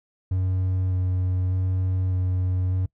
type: tone with vibrato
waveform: triangle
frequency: 92.5 Hz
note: F#2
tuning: in tune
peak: -19 dBFS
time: 0.31-2.86 s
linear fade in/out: 5 ms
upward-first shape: square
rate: 0.83 Hz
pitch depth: 10 cents each way
effects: noise-tail reverb RT60 0.1 s tail -22 dB re dry